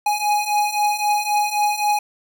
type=beating tone pair; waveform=square; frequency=830.6 / 834.4 Hz; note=G#5 / G#5; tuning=0 / +8 cents; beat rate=3.8 Hz; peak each=-23 / -20 dBFS; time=0.06-1.99 s; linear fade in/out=5 ms; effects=none